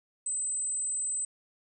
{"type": "tone", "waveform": "sine", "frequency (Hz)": 8080, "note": "B8", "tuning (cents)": 39, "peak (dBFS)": -29, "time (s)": [0.26, 1.25], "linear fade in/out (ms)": 5, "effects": []}